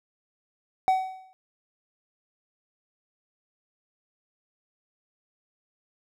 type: tone with exponential decay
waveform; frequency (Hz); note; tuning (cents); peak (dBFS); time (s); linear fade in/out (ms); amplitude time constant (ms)
triangle; 754; F#5; +32; -14; 0.88-1.33; 0; 97
effects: none